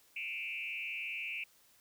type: tone with frequency modulation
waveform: sine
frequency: 2510 Hz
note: D#7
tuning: 15 cents sharp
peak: -37 dBFS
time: 0.16-1.44 s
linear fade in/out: 5 ms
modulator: 157 Hz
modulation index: 1.6
effects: white hiss -66 dBFS RMS until 1.8 s